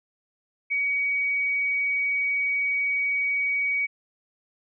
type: tone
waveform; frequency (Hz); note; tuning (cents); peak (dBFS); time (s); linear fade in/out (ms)
sine; 2258; C#7; +31; -22; 0.7-3.87; 20
effects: none